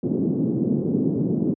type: band-pass noise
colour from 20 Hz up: pink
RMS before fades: -22 dBFS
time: 0.03-1.54 s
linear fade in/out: 5 ms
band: 160 to 340 Hz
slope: 24 dB/octave
effects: high-pass 100 Hz 12 dB/octave